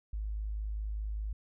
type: tone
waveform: sine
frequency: 52.5 Hz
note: G#1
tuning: 19 cents sharp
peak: -33 dBFS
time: 0.13-1.33 s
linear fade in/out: 5 ms
effects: none